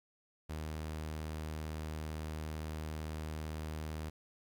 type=tone; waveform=sawtooth; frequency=77.78 Hz; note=D#2; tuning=in tune; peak=-35 dBFS; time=0.49-4.1 s; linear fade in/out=10 ms; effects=12-bit